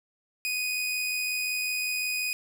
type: tone with amplitude modulation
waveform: sawtooth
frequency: 2489 Hz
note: D#7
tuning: in tune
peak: -23 dBFS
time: 0.45-2.33 s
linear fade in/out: 0 ms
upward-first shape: sine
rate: 85.5 Hz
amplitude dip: 25%
effects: none